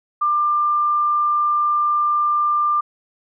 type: tone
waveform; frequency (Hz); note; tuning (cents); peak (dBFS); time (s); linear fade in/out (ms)
sine; 1192; D6; +25; -15; 0.21-2.81; 10
effects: none